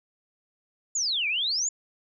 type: exponential two-way sweep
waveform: sine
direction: down then up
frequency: 7220 to 2285 to 7220 Hz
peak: -24 dBFS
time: 0.95-1.69 s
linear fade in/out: 5 ms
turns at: 1.28 s
effects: none